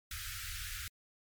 pink band-stop noise, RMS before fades -42 dBFS, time 0.11-0.88 s, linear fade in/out 2 ms, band 110 to 1300 Hz, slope 96 dB/octave, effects MP3 96 kbps

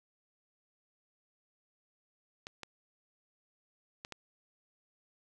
clicks, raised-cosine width 0.2 ms, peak -25 dBFS, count 4, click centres 2.469 / 2.633 / 4.049 / 4.123 s, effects none

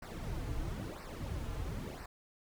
brown noise with flanger, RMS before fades -40 dBFS, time 0.02-2.06 s, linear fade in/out 5 ms, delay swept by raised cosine 0.29 to 5.49 ms, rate 1 Hz, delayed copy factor -0.75, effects none

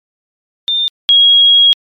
sine tone pair in turn, 3606 / 3296 Hz, A7 / G#7, +42 / -14 cents, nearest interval major second, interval 156 cents, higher first, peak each -11 / -4 dBFS, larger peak second, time 0.68-0.88 / 1.09-1.73 s, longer second, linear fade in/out 0 ms, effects MP3 96 kbps

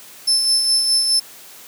35% pulse tone with tremolo, 5274 Hz, E8, in tune, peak -10 dBFS, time 0.27-1.2 s, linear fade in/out 10 ms, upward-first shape sine, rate 4.8 Hz, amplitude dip 40%, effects white hiss -41 dBFS RMS until 1.67 s + high-pass 150 Hz 12 dB/octave

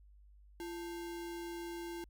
sine tone with sample-and-hold, 341.4 Hz, F4, 39 cents flat, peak -40 dBFS, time 0.6-2.04 s, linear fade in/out 0 ms, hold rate 1225 Hz, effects added 50 Hz sine -57 dBFS peak until 2.09 s + MP3 96 kbps

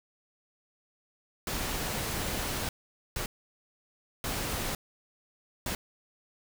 pink noise bursts at uneven times, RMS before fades -33 dBFS, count 4, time 1.47-2.69 / 3.16-3.26 / 4.24-4.75 / 5.66-5.75 s, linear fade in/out 2 ms, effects none

